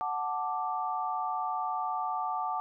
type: chord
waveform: sine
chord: D major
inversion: first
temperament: equal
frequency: 740 / 880 / 1174.7 Hz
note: F#5 / A5 / D6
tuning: 0 / 0 / 0 cents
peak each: -34 dBFS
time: 0.01-2.6 s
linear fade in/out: 0 ms
effects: none